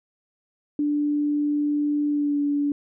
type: tone with pitch glide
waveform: sine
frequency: 293.7 to 288.3 Hz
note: D4 to D4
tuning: 0 to -32 cents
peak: -20 dBFS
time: 0.79-2.72 s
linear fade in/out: 2 ms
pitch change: -32 cents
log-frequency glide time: 2.08-2.39 s
effects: none